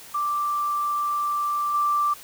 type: tone with level steps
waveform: sine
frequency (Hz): 1174.7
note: D6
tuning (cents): 0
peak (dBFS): -22 / -19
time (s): 0.14-2.14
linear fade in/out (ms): 10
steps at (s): 1.74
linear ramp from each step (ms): 5
effects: white hiss -44 dBFS RMS until 2.23 s

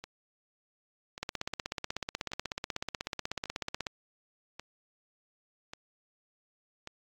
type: two click trains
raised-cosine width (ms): 0.2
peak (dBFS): -16 / -24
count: 44 / 7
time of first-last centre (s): 1.23-3.868 / 0.04-6.874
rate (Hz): 16.3 / 0.878
effects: AAC 64 kbps

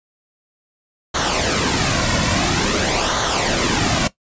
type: noise with flanger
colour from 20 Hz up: pink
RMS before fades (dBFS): -18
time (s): 1.14-4.08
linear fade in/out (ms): 10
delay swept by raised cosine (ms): 0.39 to 2.49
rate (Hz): 0.49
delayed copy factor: -0.6
effects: noise-tail reverb RT60 0.1 s tail -17 dB re dry + resampled to 16000 Hz

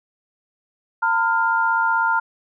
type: tone cluster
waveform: sine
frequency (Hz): 910 / 1006 / 1402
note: A#5 / B5 / F6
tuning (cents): -42 / +32 / +6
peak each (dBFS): -20 / -25 / -19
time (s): 1.02-2.2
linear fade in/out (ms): 10
effects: none

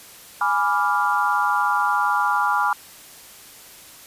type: chord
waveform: sine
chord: G# diminished seventh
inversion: none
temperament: equal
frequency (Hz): 830.6 / 987.8 / 1174.7 / 1396.9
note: G#5 / B5 / D6 / F6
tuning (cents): 0 / 0 / 0 / 0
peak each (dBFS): -23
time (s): 0.41-2.73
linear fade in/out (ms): 2
effects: white hiss -44 dBFS RMS until 4.06 s + resampled to 32000 Hz

